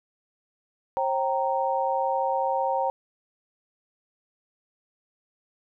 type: tone cluster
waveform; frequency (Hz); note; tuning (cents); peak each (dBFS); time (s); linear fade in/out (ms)
sine; 536 / 778 / 929; C5 / G5 / A#5; +42 / -13 / -6; -27; 0.97-2.9; 0
effects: none